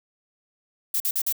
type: noise bursts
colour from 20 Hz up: violet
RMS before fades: -24 dBFS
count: 4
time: 0.94-1.326 s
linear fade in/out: 5 ms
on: 62 ms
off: 46 ms
effects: none